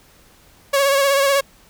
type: tone with vibrato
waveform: sawtooth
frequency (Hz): 554.4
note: C#5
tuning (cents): 0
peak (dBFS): -10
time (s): 0.73-1.41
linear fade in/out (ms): 10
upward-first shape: sine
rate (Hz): 16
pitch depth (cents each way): 36
effects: pink hiss -51 dBFS RMS until 1.69 s